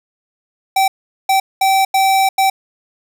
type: tone bursts at uneven times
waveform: square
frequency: 773 Hz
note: G5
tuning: 24 cents flat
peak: -11 dBFS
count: 5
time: 0.76-0.88 / 1.29-1.4 / 1.61-1.85 / 1.94-2.29 / 2.38-2.5 s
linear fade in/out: 5 ms
effects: none